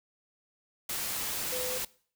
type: tone in noise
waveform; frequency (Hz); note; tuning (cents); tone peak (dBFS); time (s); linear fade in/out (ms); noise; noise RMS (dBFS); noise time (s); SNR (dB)
sine; 505; B4; +39; -35; 1.52-1.78; 5; white; -34; 0.89-1.85; -4
effects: noise-tail reverb RT60 0.5 s tail -22 dB re dry